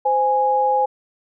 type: tone pair together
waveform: sine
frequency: 517.6 / 829 Hz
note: C5 / G#5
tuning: -19 / -3 cents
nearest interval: minor sixth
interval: 816 cents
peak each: -20 / -16 dBFS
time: 0.05-0.86 s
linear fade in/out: 10 ms
effects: none